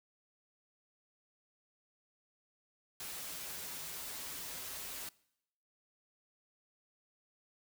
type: noise with comb filter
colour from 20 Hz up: white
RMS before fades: -44 dBFS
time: 3-5.09 s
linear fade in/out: 2 ms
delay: 8.8 ms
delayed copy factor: -0.55
effects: noise-tail reverb RT60 0.8 s tail -23 dB re dry

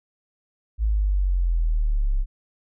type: exponential sweep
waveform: sine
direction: down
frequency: 55 to 32.7 Hz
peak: -18 dBFS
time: 0.78-2.26 s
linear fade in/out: 50 ms
effects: none

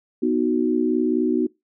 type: chord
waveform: sine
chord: B major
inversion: none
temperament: equal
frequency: 246.9 / 311.1 / 370 Hz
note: B3 / D#4 / F#4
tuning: 0 / 0 / 0 cents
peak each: -22 dBFS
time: 0.22-1.47 s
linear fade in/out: 10 ms
effects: noise-tail reverb RT60 0.2 s tail -23 dB re dry

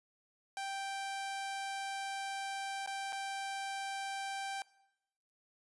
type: tone with dropouts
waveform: sawtooth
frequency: 784 Hz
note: G5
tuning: in tune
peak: -34 dBFS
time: 0.57-4.62 s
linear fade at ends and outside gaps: 1 ms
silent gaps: 2.862-2.874 / 3.124-3.128 s
effects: noise-tail reverb RT60 0.9 s tail -21 dB re dry + resampled to 24000 Hz

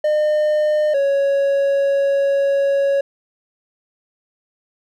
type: tone pair in turn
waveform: triangle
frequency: 606 / 555.6 Hz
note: D#5 / C#5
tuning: -46 / +4 cents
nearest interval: major second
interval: 150 cents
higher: first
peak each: -12 dBFS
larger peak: neither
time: 0.04-0.94 / 0.94-3.01 s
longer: second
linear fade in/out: 5 ms
effects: none

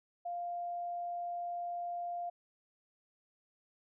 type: tone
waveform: sine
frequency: 698.5 Hz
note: F5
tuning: in tune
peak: -36 dBFS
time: 0.25-2.3 s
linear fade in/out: 10 ms
effects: none

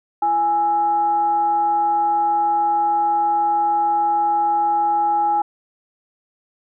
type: tone with frequency modulation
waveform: sine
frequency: 830.6 Hz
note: G#5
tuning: in tune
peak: -15 dBFS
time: 0.22-5.42 s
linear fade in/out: 5 ms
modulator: 492 Hz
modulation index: 0.29
effects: none

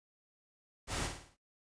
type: noise with echo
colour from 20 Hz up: pink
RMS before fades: -37 dBFS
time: 0.87-1.1 s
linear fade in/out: 50 ms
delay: 54 ms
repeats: 5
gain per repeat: -6 dB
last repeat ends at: 1.37 s
effects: noise-tail reverb RT60 0.1 s tail -17 dB re dry + resampled to 22050 Hz

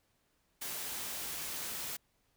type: noise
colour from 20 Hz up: white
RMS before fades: -40 dBFS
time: 0.61-1.97 s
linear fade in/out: 10 ms
effects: pink hiss -75 dBFS RMS until 2.36 s

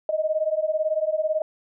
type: beating tone pair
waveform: sine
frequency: 615 / 633 Hz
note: D#5 / D#5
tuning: -20 / +30 cents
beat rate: 18 Hz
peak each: -24 dBFS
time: 0.09-1.42 s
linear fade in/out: 2 ms
effects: none

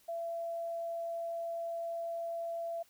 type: tone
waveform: sine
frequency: 673 Hz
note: E5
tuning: 36 cents sharp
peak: -35 dBFS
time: 0.08-2.83 s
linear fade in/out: 10 ms
effects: white hiss -66 dBFS RMS until 2.89 s

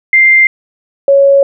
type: tone pair in turn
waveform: sine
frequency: 2095 / 554.9 Hz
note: C7 / C#5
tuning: +2 / +2 cents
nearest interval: octave + major seventh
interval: 2300 cents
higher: first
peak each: -3 dBFS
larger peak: neither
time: 0.13-0.47 / 1.08-1.43 s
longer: second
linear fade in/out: 2 ms
effects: none

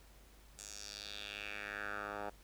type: tone with band-pass filter sweep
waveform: 10% pulse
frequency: 102.7 Hz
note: G#2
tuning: 19 cents flat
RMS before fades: -45 dBFS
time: 0.58-2.3 s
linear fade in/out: 10 ms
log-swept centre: 7600 to 890 Hz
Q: 3
effects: added 50 Hz sine -60 dBFS peak until 2.43 s + pink hiss -64 dBFS RMS until 2.43 s

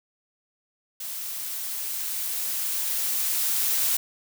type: noise with level ramp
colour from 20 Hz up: blue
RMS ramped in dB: -34 to -23 dBFS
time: 1-3.97 s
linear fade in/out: 5 ms
effects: none

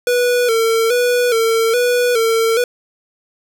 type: tone with vibrato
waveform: square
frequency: 470.7 Hz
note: A#4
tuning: 17 cents sharp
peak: -13 dBFS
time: 0.07-2.64 s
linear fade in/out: 2 ms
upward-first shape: square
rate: 1.2 Hz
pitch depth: 68 cents each way
effects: none

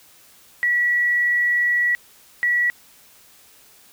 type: tone bursts at uneven times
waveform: sine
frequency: 1937 Hz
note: B6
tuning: 34 cents flat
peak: -16 dBFS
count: 2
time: 0.63-1.95 / 2.43-2.7 s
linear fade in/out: 0 ms
effects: white hiss -51 dBFS RMS until 3.92 s

